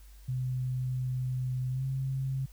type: tone with pitch glide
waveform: sine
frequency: 127.7 to 133.43 Hz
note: C3 to C3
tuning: -42 to +34 cents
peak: -29 dBFS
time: 0.28-2.46 s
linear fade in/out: 10 ms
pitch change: +76 cents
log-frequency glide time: 1.71-1.84 s
effects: added 50 Hz sine -49 dBFS peak until 2.52 s + white hiss -62 dBFS RMS until 2.52 s